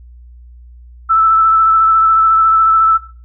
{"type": "tone with vibrato", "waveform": "sine", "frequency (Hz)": 1318.5, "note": "E6", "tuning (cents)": 0, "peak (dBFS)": -7, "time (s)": [1.09, 2.98], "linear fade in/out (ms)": 20, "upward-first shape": "sine", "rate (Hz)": 14, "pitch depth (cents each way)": 17, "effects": ["noise-tail reverb RT60 0.4 s tail -18 dB re dry", "added 60 Hz sine -35 dBFS peak until 3.24 s"]}